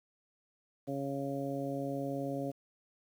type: harmonic tone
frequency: 138.59 Hz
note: C#3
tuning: in tune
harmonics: 1 / 2 / 3 / 4 / 5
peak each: -41 / -37 / -43 / -39 / -44 dBFS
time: 0.87-2.52 s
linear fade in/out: 20 ms
effects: 10-bit